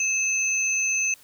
sine tone pair together, 2600 / 6184 Hz, E7 / G8, -24 / -24 cents, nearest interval octave + minor third, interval 1500 cents, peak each -24 dBFS, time 0-1.14 s, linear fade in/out 2 ms, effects white hiss -53 dBFS RMS until 1.23 s

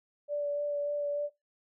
sine tone with vibrato, 581 Hz, D5, 19 cents flat, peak -29 dBFS, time 0.28-1.3 s, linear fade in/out 50 ms, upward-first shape sine, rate 3.4 Hz, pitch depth 12 cents each way, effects noise-tail reverb RT60 0.2 s tail -20 dB re dry

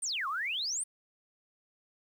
sine exponential two-way sweep, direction down then up, 9430 to 1046.5 to 9430 Hz, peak -31 dBFS, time 0.02-0.84 s, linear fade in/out 10 ms, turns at 0.28 s, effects 10-bit

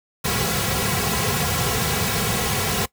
pink noise with comb filter, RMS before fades -22 dBFS, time 0.24-2.86 s, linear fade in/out 10 ms, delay 3.3 ms, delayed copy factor -0.85, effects noise-tail reverb RT60 0.1 s tail -20 dB re dry + high-pass 60 Hz 12 dB/octave

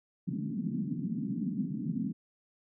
white band-pass noise, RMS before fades -34 dBFS, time 0.27-2.13 s, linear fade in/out 10 ms, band 150 to 260 Hz, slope 48 dB/octave, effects none

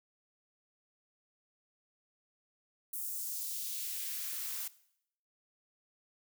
blue noise with high-pass filter sweep, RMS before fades -39 dBFS, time 2.93-4.68 s, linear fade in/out 5 ms, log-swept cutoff 10000 to 830 Hz, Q 1.1, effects noise-tail reverb RT60 0.7 s tail -18 dB re dry

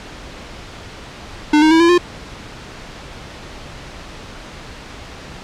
square tone with pitch steps, 300 / 312.4 / 325.3 / 338.7 / 352.7 Hz, D4 / D#4 / E4 / E4 / F4, +37 / +7 / -23 / +47 / +17 cents, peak -9 dBFS, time 1.53-1.98 s, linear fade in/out 5 ms, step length 90 ms, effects pink hiss -34 dBFS RMS until 5.43 s + low-pass 5000 Hz 12 dB/octave

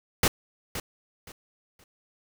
pink noise with echo, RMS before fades -21 dBFS, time 0.23-0.28 s, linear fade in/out 2 ms, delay 520 ms, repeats 3, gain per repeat -12 dB, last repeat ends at 1.84 s, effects none

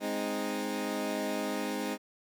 20% pulse chord, Ab major, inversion none, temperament equal, 207.7 / 261.6 / 311.1 Hz, Ab3 / C4 / Eb4, 0 / 0 / 0 cents, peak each -31 dBFS, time 0-1.98 s, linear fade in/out 50 ms, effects none

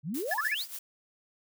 sine exponential sweep, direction up, 130.81 to 5274 Hz, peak -31 dBFS, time 0.03-0.66 s, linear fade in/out 50 ms
blue noise with tremolo, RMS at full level -38 dBFS, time 0.14-0.79 s, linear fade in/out 5 ms, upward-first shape triangle, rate 6.9 Hz, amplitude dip 80%
triangle tone bursts, 1723 Hz, A6, 37 cents flat, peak -25 dBFS, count 4, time 0.31-0.546 s, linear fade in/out 5 ms, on 32 ms, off 36 ms
effects none

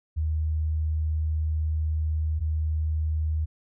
sine tone pair in turn, 78 / 78 Hz, D#2 / D#2, +5 / +5 cents, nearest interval unison, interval 0 cents, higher neither, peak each -23 dBFS, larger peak neither, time 0.16-2.4 / 2.4-3.46 s, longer first, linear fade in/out 20 ms, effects none

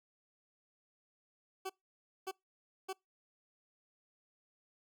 20% pulse tone bursts, 380.2 Hz, F#4, 47 cents sharp, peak -33 dBFS, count 3, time 1.65-2.931 s, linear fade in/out 10 ms, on 47 ms, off 570 ms, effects noise-tail reverb RT60 0.2 s tail -26 dB re dry

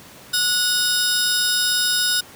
sawtooth tone cluster, 1461 / 3711 / 5100 Hz, F#6 / A#7 / D#8, -22 / -9 / +42 cents, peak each -19 dBFS, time 0.33-2.21 s, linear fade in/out 10 ms, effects pink hiss -43 dBFS RMS until 2.35 s + high-pass 100 Hz 12 dB/octave

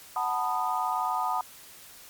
sine chord, B dominant seventh, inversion second, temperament just, 740.8 / 889 / 987.8 / 1234.7 Hz, F#5 / A5 / B5 / D#6, +2 / +18 / 0 / -14 cents, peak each -31 dBFS, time 0.16-1.41 s, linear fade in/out 2 ms, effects white hiss -49 dBFS RMS until 2.09 s + MP3 96 kbps

